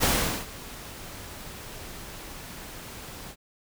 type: noise with ADSR envelope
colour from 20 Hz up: pink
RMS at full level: -21 dBFS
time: 0-3.36 s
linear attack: 31 ms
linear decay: 420 ms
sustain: -20 dB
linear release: 60 ms
effects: none